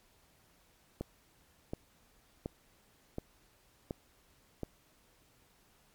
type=click train; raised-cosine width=2 ms; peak=-23 dBFS; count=6; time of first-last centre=1.01-4.633 s; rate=1.38 Hz; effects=pink hiss -67 dBFS RMS until 5.94 s + MP3 96 kbps